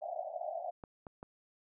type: band-pass noise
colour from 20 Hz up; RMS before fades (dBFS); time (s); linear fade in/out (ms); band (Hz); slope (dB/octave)
white; -40; 0.01-0.71; 20; 610 to 740; 96
type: clicks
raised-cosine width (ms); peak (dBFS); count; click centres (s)
1; -32; 3; 0.838 / 1.068 / 1.229
effects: none